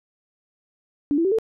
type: tone with pitch steps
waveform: sine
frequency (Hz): 288.3 / 333.1 / 384.8 / 444.6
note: D4 / E4 / G4 / A4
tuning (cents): -32 / +18 / -32 / +18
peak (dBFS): -17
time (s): 1.11-1.386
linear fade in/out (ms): 0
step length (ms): 69
effects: none